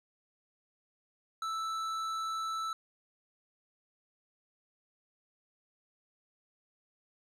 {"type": "tone with tanh clipping", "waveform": "sine", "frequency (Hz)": 1318.5, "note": "E6", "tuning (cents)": 0, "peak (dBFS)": -35, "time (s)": [1.42, 2.73], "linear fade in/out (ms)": 2, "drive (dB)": 12, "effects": []}